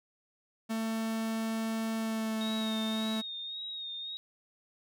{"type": "tone with pitch glide", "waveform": "45% pulse", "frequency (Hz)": [223.3, 220], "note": ["A3", "A3"], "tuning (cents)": [26, 0], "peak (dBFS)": -31, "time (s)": [0.69, 3.22], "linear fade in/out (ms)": 20, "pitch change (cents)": -26, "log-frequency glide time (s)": [1.97, 2.37]}
{"type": "tone with vibrato", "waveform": "sine", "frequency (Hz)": 3733, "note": "A#7", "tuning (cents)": 2, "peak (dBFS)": -37, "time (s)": [2.41, 4.17], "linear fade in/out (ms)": 0, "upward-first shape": "sine", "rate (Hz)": 1.8, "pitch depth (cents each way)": 43}
{"effects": []}